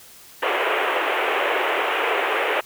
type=band-pass noise; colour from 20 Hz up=pink; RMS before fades=-22 dBFS; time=0.42-2.61 s; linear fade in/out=10 ms; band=370 to 3000 Hz; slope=48 dB/octave; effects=white hiss -46 dBFS RMS until 2.65 s